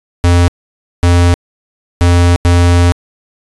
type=tone bursts at uneven times; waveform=square; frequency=87.31 Hz; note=F2; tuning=in tune; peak=-6 dBFS; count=4; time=0.24-0.48 / 1.03-1.34 / 2.01-2.36 / 2.45-2.92 s; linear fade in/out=0 ms; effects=resampled to 24000 Hz